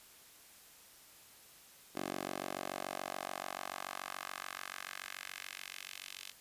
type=tone with high-pass filter sweep; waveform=10% pulse; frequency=46.95 Hz; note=F#1; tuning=26 cents sharp; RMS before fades=-44 dBFS; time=1.95-6.32 s; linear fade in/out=10 ms; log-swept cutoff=360 to 3100 Hz; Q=1.4; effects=white hiss -59 dBFS RMS until 6.4 s + resampled to 32000 Hz